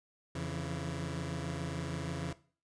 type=tone cluster; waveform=sawtooth; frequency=86.4 / 138.5 / 166.2 Hz; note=F2 / C#3 / E3; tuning=-18 / -1 / +15 cents; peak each=-38 / -35 / -36 dBFS; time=0.35-2.33 s; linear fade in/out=5 ms; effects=noise-tail reverb RT60 0.4 s tail -17 dB re dry + resampled to 22050 Hz